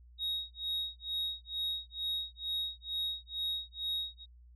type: tone with tremolo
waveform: sine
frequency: 3772 Hz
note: A#7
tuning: 20 cents sharp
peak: -29 dBFS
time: 0.18-4.26 s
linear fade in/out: 50 ms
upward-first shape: sine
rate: 2.2 Hz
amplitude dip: 100%
effects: tanh soft clip ceiling -30 dBFS + added 60 Hz sine -54 dBFS peak until 4.55 s